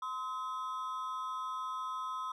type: ring-modulated tone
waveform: triangle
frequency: 1155 Hz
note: D6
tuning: 29 cents flat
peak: -31 dBFS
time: 0.02-2.32 s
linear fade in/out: 5 ms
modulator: 123 Hz
effects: none